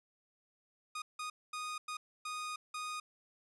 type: tone bursts at uneven times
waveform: sawtooth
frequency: 1237 Hz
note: D#6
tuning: 10 cents flat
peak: -35 dBFS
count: 6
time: 0.95-1.02 / 1.19-1.3 / 1.53-1.78 / 1.88-1.97 / 2.25-2.56 / 2.74-3 s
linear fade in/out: 5 ms
effects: resampled to 24000 Hz